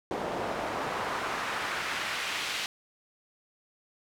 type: noise with band-pass filter sweep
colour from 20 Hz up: pink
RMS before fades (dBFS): -33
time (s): 0.11-2.66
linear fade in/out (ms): 0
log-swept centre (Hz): 520 to 3000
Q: 1
effects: none